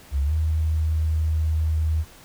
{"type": "tone with pitch glide", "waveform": "sine", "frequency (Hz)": [69, 78.8], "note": ["C#2", "D#2"], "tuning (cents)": [-7, 23], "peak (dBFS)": -19, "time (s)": [0.11, 2.05], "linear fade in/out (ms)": 50, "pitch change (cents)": 230, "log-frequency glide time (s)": [0.23, 0.33], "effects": ["pink hiss -48 dBFS RMS until 2.24 s"]}